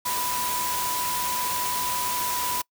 sine tone in noise, 987.8 Hz, B5, in tune, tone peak -28 dBFS, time 0.05-2.62 s, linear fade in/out 10 ms, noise white, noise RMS -29 dBFS, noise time 0.05-2.62 s, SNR -2 dB, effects noise-tail reverb RT60 0.1 s tail -25 dB re dry

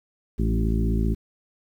harmonic tone with a mistuned harmonic, 55.4 Hz, A1, 13 cents sharp, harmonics 1 / 2 / 3 / 4 / 5 / 6 / 7, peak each -22 / -28 / -29 / -28 / -34 / -34 / -35 dBFS, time 0.38-1.15 s, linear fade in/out 20 ms, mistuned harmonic 4, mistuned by -24 cents, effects 9-bit

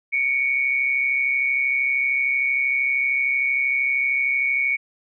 sine tone pair together, 2232 / 2365 Hz, C#7 / D7, +11 / +12 cents, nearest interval minor second, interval 101 cents, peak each -19 / -26 dBFS, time 0.12-4.77 s, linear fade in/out 20 ms, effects none

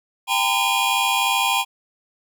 square tone cluster, 791 / 914 / 1014 / 2446 / 3284 Hz, G5 / A#5 / B5 / D#7 / G#7, +15 / -34 / +45 / -30 / -20 cents, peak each -25 dBFS, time 0.27-1.65 s, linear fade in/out 50 ms, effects none

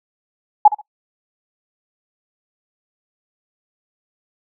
sine tone with echo, 840 Hz, G#5, 19 cents sharp, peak -3 dBFS, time 0.65-0.68 s, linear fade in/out 5 ms, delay 67 ms, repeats 2, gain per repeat -14 dB, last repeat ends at 0.814 s, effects noise-tail reverb RT60 0.1 s tail -23 dB re dry

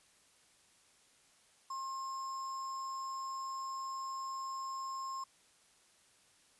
sine tone with sample-and-hold, 1067 Hz, C6, 34 cents sharp, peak -38 dBFS, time 1.7-5.24 s, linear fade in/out 5 ms, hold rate 6300 Hz, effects white hiss -67 dBFS RMS until 6.59 s + resampled to 24000 Hz

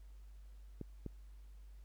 clicks, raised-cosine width 3 ms, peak -30 dBFS, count 2, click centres 0.813 / 1.063 s, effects added 50 Hz sine -52 dBFS peak until 1.84 s + pink hiss -74 dBFS RMS until 1.84 s

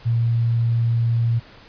sine tone, 116.54 Hz, A#2, in tune, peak -16 dBFS, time 0.05-1.4 s, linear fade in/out 20 ms, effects pink hiss -46 dBFS RMS until 1.68 s + resampled to 11025 Hz

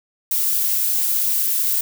violet noise with amplitude modulation, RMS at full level -17 dBFS, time 0.31-1.81 s, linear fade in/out 2 ms, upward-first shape sine, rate 224 Hz, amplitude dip 55%, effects none

